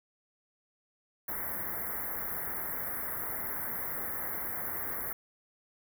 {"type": "band-stop noise", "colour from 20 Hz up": "white", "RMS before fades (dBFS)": -36, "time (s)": [1.28, 5.13], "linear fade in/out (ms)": 5, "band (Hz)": [2100, 11000], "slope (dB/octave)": 96, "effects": []}